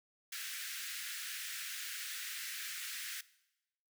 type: high-pass noise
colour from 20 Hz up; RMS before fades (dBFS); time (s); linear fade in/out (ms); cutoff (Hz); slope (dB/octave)
pink; -43; 0.32-3.21; 5; 1500; 48
effects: noise-tail reverb RT60 0.9 s tail -19 dB re dry